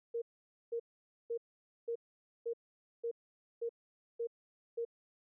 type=tone bursts; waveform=sine; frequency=466.2 Hz; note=A#4; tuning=in tune; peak=-34 dBFS; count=9; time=0.14-4.851 s; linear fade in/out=10 ms; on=79 ms; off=500 ms; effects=none